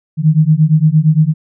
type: beating tone pair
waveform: sine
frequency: 151.4 / 160.1 Hz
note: D#3 / D#3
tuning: -47 / +50 cents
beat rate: 8.7 Hz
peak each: -10 dBFS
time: 0.17-1.34 s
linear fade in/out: 50 ms
effects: none